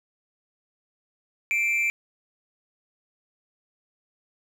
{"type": "tone with amplitude modulation", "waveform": "triangle", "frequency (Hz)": 2349, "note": "D7", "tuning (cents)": 0, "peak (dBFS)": -17, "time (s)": [1.51, 1.9], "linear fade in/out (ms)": 0, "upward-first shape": "sine", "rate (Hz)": 218, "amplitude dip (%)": 60, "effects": []}